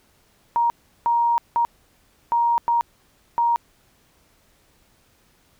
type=tone bursts at uneven times; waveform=sine; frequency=940 Hz; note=A#5; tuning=14 cents sharp; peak=-16 dBFS; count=6; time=0.56-0.7 / 1.06-1.38 / 1.56-1.65 / 2.32-2.58 / 2.68-2.81 / 3.38-3.56 s; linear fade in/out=0 ms; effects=pink hiss -60 dBFS RMS until 5.59 s